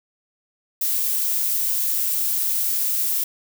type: noise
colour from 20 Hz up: violet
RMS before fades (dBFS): -22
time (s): 0.81-3.24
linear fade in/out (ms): 5
effects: none